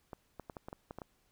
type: clicks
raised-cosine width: 1 ms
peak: -29 dBFS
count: 9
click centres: 0.132 / 0.397 / 0.498 / 0.568 / 0.685 / 0.729 / 0.909 / 0.986 / 1.018 s
effects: pink hiss -73 dBFS RMS until 1.31 s